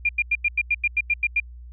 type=tone bursts; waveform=sine; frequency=2404 Hz; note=D7; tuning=40 cents sharp; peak=-17 dBFS; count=11; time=0.05-1.401 s; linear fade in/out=5 ms; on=41 ms; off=90 ms; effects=added 60 Hz sine -38 dBFS peak until 1.72 s